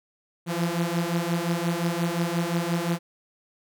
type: beating tone pair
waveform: sawtooth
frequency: 167.8 / 173.5 Hz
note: E3 / F3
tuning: +31 / -11 cents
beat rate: 5.7 Hz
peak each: -23 dBFS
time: 0.46-2.99 s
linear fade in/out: 50 ms
effects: none